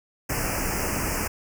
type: band-stop noise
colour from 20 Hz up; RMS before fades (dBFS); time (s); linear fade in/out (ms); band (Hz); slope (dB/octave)
pink; -27; 0.29-1.28; 10; 2800 to 4900; 96
effects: none